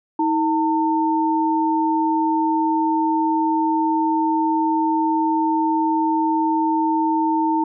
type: tone pair together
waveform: sine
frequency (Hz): 318.4 / 900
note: D#4 / A5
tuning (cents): +40 / +39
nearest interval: octave + tritone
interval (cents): 1799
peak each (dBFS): -19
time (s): 0.19-7.64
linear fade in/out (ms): 5
effects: none